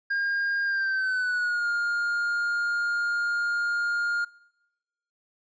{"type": "tone with pitch glide", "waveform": "triangle", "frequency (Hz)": [1614, 1413.2], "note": ["G#6", "F6"], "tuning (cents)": [-50, 20], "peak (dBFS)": -22, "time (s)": [0.1, 4.25], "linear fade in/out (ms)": 10, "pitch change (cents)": -230, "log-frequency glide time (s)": [0.64, 1.68], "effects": ["noise-tail reverb RT60 1.0 s tail -25 dB re dry", "resampled to 16000 Hz"]}